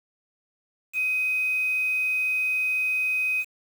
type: tone with quantisation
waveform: sine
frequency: 2514 Hz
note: D#7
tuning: 17 cents sharp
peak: -22 dBFS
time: 0.93-3.45 s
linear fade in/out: 50 ms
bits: 7
effects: none